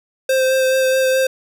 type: tone with vibrato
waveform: square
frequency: 523.3 Hz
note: C5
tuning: in tune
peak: -14 dBFS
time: 0.29-1.27 s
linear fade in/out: 5 ms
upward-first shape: sine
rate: 4.7 Hz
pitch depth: 14 cents each way
effects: none